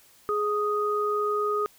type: tone pair together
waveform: sine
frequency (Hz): 418.1 / 1244.5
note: G#4 / D#6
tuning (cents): +12 / 0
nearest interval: octave + perfect fifth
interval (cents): 1888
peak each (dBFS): -26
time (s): 0.29-1.66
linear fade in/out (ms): 0
effects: white hiss -57 dBFS RMS until 1.78 s